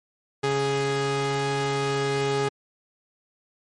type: tone pair together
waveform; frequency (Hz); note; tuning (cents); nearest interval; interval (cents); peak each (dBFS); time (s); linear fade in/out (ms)
sawtooth; 138.59 / 415.3; C#3 / G#4; 0 / 0; octave + perfect fifth; 1900; -24 / -20; 0.43-2.49; 10
effects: low-pass 7000 Hz 12 dB/octave + MP3 48 kbps